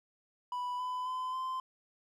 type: tone with pitch steps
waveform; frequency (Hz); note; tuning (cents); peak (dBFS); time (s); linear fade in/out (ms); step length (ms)
triangle; 987.8 / 1003.3 / 1019.1 / 1035.1; B5 / B5 / C6 / C6; 0 / +27 / -46 / -19; -32; 0.52-1.6; 2; 270
effects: none